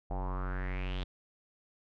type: tone with low-pass filter sweep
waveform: square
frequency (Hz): 46.25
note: F#1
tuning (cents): 0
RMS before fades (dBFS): -35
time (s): 0.1-1.04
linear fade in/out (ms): 10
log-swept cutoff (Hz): 740 to 3600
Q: 5.2
effects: none